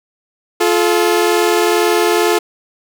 sawtooth tone pair together, 349.2 / 431.3 Hz, F4 / A4, 0 / -35 cents, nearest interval major third, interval 365 cents, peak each -10 dBFS, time 0.6-2.39 s, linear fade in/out 10 ms, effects none

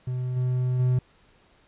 triangle tone with level steps, 126.3 Hz, B2, 39 cents sharp, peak -24 / -20 / -17 dBFS, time 0.07-0.99 s, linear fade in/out 5 ms, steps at 0.36 / 0.79 s, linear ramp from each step 10 ms, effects pink hiss -60 dBFS RMS until 1.67 s + resampled to 8000 Hz

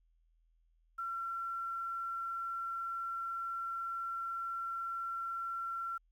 sine tone with quantisation, 1359 Hz, F6, 48 cents flat, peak -36 dBFS, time 0.98-5.98 s, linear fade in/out 10 ms, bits 11, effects added 41 Hz sine -68 dBFS peak until 6.11 s

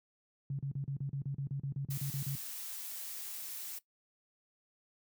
sine tone bursts, 138.59 Hz, C#3, in tune, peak -33 dBFS, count 15, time 0.5-2.353 s, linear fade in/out 2 ms, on 89 ms, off 37 ms
blue noise, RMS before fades -43 dBFS, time 1.9-3.79 s, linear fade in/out 10 ms
effects noise-tail reverb RT60 0.1 s tail -17 dB re dry + high-pass 80 Hz 12 dB/octave

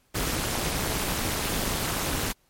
pink noise with amplitude modulation, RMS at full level -24 dBFS, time 0.14-2.33 s, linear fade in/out 20 ms, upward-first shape sine, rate 218 Hz, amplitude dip 90%, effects pink hiss -66 dBFS RMS until 2.49 s + MP3 64 kbps

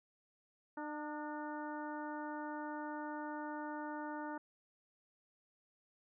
harmonic tone with a mistuned harmonic, 300 Hz, D4, 37 cents sharp, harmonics 1 / 2 / 3 / 4 / 5 / 6, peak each -44 / -49 / -45 / -53 / -50 / -58 dBFS, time 0.77-4.38 s, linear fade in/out 5 ms, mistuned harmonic 5, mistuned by -41 cents, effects none

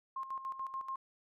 sine tone with tremolo, 1065 Hz, C6, 30 cents sharp, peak -36 dBFS, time 0.16-0.96 s, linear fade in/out 5 ms, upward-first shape square, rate 6.9 Hz, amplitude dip 65%, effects none

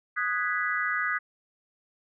sine chord, G# minor seventh, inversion second, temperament equal, 1244.5 / 1480 / 1661.2 / 1975.5 Hz, D#6 / F#6 / G#6 / B6, 0 / 0 / 0 / 0 cents, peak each -31 dBFS, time 0.16-1.19 s, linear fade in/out 20 ms, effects none

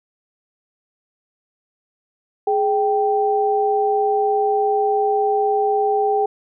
sine tone pair together, 418.6 / 782 Hz, G#4 / G5, +14 / -4 cents, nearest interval major seventh, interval 1082 cents, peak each -18 dBFS, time 2.47-6.26 s, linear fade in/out 5 ms, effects none

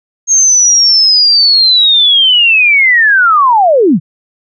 sine linear sweep, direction down, 6500 to 130.81 Hz, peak -4 dBFS, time 0.27-4 s, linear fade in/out 50 ms, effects none

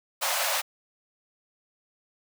pink high-pass noise, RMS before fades -27 dBFS, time 0.21-0.62 s, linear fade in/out 20 ms, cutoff 540 Hz, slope 96 dB/octave, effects none

